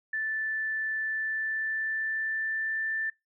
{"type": "tone with pitch glide", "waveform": "sine", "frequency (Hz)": [1758, 1773.3], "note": ["A6", "A6"], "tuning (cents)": [-2, 13], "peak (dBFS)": -28, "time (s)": [0.13, 3.1], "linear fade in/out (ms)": 5, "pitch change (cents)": 15, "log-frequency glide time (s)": [0.99, 2.87], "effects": ["noise-tail reverb RT60 0.2 s tail -24 dB re dry"]}